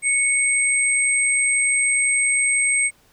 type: tone pair together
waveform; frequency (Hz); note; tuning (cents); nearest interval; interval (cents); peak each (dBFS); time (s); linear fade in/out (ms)
sine; 2217 / 8370; C#7 / C9; 0 / 0; octave + major seventh; 2300; -19; 0.02-2.91; 50
effects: pink hiss -57 dBFS RMS until 3.12 s